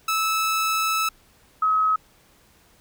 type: tone pair in turn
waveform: sawtooth / sine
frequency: 1307 / 1277.1 Hz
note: E6 / D#6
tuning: -15 / +45 cents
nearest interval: unison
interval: 40 cents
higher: first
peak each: -17 dBFS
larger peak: neither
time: 0.08-1.09 / 1.62-1.96 s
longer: first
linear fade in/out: 5 ms
effects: pink hiss -57 dBFS RMS until 2.8 s